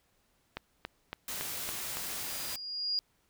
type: click train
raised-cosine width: 0.3 ms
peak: -20 dBFS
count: 6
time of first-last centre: 0.57-1.971 s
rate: 3.57 Hz
type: noise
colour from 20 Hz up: white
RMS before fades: -38 dBFS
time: 1.28-2.56 s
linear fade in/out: 2 ms
type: tone with exponential growth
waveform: sine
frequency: 4849 Hz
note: D#8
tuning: 45 cents flat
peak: -27 dBFS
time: 1.74-2.99 s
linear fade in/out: 0 ms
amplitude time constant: 270 ms
effects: pink hiss -72 dBFS RMS until 3.29 s